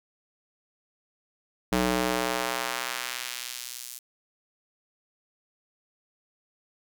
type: tone with high-pass filter sweep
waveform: square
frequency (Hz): 61.74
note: B1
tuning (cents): 0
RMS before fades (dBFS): -30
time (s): 1.72-3.99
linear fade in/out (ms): 5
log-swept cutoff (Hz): 190 to 7700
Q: 0.73
effects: none